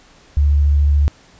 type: tone with vibrato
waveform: sine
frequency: 72.3 Hz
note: D2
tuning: 27 cents flat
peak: -10 dBFS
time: 0.37-1.08 s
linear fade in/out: 0 ms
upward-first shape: sine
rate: 14 Hz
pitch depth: 17 cents each way
effects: pink hiss -48 dBFS RMS until 1.39 s + resampled to 16000 Hz